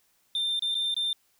sine tone with dropouts, 3591 Hz, A7, 35 cents sharp, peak -23 dBFS, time 0.35-1.13 s, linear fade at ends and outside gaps 2 ms, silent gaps 0.594-0.622 / 0.745-0.751 / 0.943-0.965 s, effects tanh soft clip ceiling -24 dBFS + white hiss -68 dBFS RMS until 1.39 s

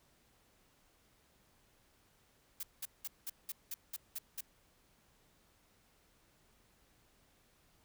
blue noise bursts, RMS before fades -41 dBFS, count 9, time 2.6-4.408 s, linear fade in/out 5 ms, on 32 ms, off 190 ms, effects pink hiss -70 dBFS RMS until 7.84 s

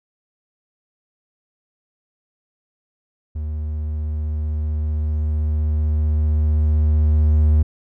triangle tone with level ramp, 76.3 Hz, D#2, 33 cents flat, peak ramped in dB -21 to -9 dBFS, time 3.35-7.63 s, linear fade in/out 10 ms, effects none

